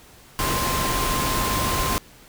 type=tone in noise; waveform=sine; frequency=1046.5 Hz; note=C6; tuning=in tune; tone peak=-26 dBFS; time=0.39-1.98 s; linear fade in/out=0 ms; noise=pink; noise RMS=-24 dBFS; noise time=0.39-1.98 s; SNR=-5 dB; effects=pink hiss -49 dBFS RMS until 2.28 s